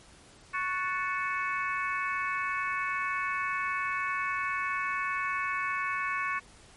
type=harmonic tone with a mistuned harmonic; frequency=370 Hz; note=F#4; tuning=in tune; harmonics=3 / 4 / 5 / 6 / 7; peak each=-32 / -36 / -36 / -35 / -40 dBFS; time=0.53-6.4 s; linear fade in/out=20 ms; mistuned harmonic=5; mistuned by=-87 cents; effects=pink hiss -55 dBFS RMS until 6.76 s + MP3 48 kbps